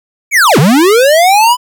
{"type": "linear two-way sweep", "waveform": "square", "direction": "down then up", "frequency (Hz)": [2361, 126.6, 1010], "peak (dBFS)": -5, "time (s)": [0.31, 1.57], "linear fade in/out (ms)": 50, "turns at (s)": 0.59, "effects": []}